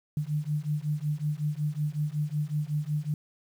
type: beating tone pair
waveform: sine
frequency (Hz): 147.1 / 152.5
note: D3 / D#3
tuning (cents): +3 / -34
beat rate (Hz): 5.4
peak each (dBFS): -30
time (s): 0.17-3.14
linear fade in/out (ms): 2
effects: 9-bit